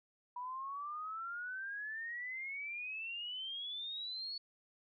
sine exponential sweep, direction up, 972 to 4435 Hz, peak -40 dBFS, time 0.36-4.38 s, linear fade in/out 5 ms, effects none

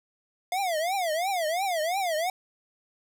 square tone with vibrato, 698.5 Hz, F5, in tune, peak -26 dBFS, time 0.52-2.3 s, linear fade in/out 2 ms, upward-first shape triangle, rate 2.9 Hz, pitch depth 260 cents each way, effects none

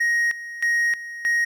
triangle tone with tremolo, 1878 Hz, A#6, 12 cents sharp, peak -16 dBFS, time 0-1.45 s, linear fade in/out 10 ms, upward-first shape square, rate 1.6 Hz, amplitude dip 80%, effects none

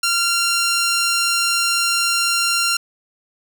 10% pulse tone, 1382 Hz, F6, 19 cents flat, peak -8 dBFS, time 0.03-2.77 s, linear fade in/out 5 ms, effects none

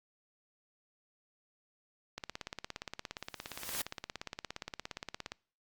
click train, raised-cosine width 0.2 ms, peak -22 dBFS, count 55, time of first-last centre 2.18-5.32 s, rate 17.2 Hz
white noise with exponential growth, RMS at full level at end -34 dBFS, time 3.17-3.82 s, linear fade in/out 5 ms, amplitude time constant 140 ms
effects noise-tail reverb RT60 0.5 s tail -26 dB re dry + Opus 48 kbps

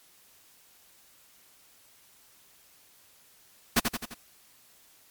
pink noise with echo, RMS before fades -21 dBFS, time 3.76-3.8 s, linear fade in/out 10 ms, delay 86 ms, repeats 4, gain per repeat -5 dB, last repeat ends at 4.144 s, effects white hiss -59 dBFS RMS until 5.1 s + MP3 96 kbps

